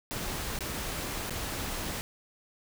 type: noise with dropouts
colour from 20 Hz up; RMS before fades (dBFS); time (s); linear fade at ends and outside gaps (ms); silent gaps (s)
pink; -35; 0.11-2.01; 0; 0.589-0.607 / 1.297-1.306
effects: none